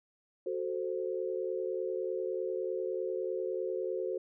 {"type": "chord", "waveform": "sine", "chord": "F# diminished", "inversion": "none", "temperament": "equal", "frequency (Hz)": [370, 440, 523.3], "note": ["F#4", "A4", "C5"], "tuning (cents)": [0, 0, 0], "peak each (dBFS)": [-35, -37, -37], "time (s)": [0.46, 4.18], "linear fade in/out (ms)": 5, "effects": []}